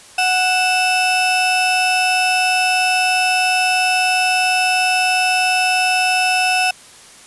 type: tone pair together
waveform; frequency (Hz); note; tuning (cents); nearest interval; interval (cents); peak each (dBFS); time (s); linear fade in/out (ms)
35% pulse; 740 / 2637; F#5 / E7; 0 / 0; octave + minor seventh; 2200; -15; 0.18-6.71; 5
effects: white hiss -42 dBFS RMS until 7.26 s + resampled to 24000 Hz